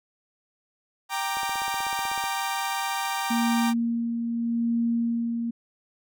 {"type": "chord", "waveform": "sawtooth", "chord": "G minor", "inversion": "none", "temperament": "equal with one note detuned", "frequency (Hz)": [784, 932.3, 1183.5], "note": ["G5", "Bb5", "D6"], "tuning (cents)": [0, 0, 13], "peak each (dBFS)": [-26, -27, -29], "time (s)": [1.09, 3.74], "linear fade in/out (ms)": 50}
{"type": "click train", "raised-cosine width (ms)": 1, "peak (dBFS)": -27, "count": 15, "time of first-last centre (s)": [1.37, 2.24], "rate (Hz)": 16.1}
{"type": "tone with tremolo", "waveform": "sine", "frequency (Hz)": 233.1, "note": "A#3", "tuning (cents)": 0, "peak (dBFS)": -21, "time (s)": [3.3, 5.51], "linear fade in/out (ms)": 10, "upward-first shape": "sine", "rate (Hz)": 0.82, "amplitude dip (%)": 40}
{"effects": []}